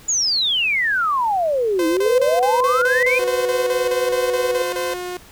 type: exponential two-way sweep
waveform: sine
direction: down then up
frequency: 7050 to 315.8 to 2524 Hz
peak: -16 dBFS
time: 0.08-3.19 s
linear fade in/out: 10 ms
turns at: 1.87 s
type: tone bursts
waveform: sawtooth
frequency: 515 Hz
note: C5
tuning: 28 cents flat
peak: -18 dBFS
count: 15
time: 1.79-4.938 s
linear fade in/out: 2 ms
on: 180 ms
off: 32 ms
type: tone with vibrato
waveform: sine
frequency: 495.3 Hz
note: B4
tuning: 5 cents sharp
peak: -19 dBFS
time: 2.06-4.62 s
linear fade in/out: 2 ms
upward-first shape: sine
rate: 17 Hz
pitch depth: 8 cents each way
type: tone with pitch glide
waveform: sawtooth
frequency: 365.7 to 359.4 Hz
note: F#4 to F4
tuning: -20 to +50 cents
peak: -22 dBFS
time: 3.19-5.17 s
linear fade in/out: 2 ms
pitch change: -30 cents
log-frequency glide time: 4.54-4.6 s
effects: pink hiss -45 dBFS RMS until 5.31 s